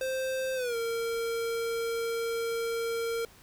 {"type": "tone with pitch glide", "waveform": "square", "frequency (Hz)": [523.3, 460.9], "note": ["C5", "A#4"], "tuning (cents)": [0, -20], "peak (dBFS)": -30, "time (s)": [0.01, 3.25], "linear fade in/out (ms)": 2, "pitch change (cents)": -220, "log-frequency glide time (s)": [0.55, 0.76], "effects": ["pink hiss -56 dBFS RMS until 3.42 s"]}